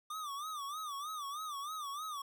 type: tone with vibrato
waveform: square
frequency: 1189 Hz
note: D6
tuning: 21 cents sharp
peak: -40 dBFS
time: 0.1-2.22 s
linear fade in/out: 5 ms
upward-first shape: sine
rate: 3.2 Hz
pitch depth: 130 cents each way
effects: none